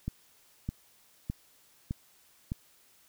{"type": "click train", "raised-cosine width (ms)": 5, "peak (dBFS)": -20, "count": 5, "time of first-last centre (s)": [0.08, 2.519], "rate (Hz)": 1.64, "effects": ["white hiss -63 dBFS RMS until 3.08 s"]}